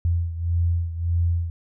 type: beating tone pair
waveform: sine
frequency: 84.8 / 86.5 Hz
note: E2 / F2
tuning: +50 / -16 cents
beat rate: 1.7 Hz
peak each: -21 / -26 dBFS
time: 0.05-1.5 s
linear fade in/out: 0 ms
effects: none